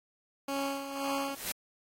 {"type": "tone with tremolo", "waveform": "15% pulse", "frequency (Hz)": 276.4, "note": "C#4", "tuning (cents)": -5, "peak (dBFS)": -24, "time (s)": [0.48, 1.35], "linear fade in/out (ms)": 5, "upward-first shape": "sine", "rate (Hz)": 1.9, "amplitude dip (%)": 60}
{"type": "noise with exponential growth", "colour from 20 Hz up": "white", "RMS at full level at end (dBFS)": -32, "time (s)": [1.11, 1.52], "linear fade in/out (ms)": 5, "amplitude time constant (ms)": 87}
{"effects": ["AAC 48 kbps"]}